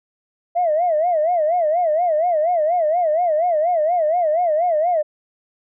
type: tone with vibrato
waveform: sine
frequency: 659.3 Hz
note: E5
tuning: in tune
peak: -14 dBFS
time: 0.55-5.03 s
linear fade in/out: 20 ms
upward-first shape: sine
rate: 4.2 Hz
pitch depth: 160 cents each way
effects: tanh soft clip ceiling -10 dBFS